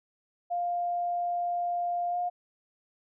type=tone with pitch glide; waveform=sine; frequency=701 to 710 Hz; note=F5 to F5; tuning=+6 to +28 cents; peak=-27 dBFS; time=0.5-2.3 s; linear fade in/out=20 ms; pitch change=+22 cents; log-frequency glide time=2.1-2.17 s; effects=none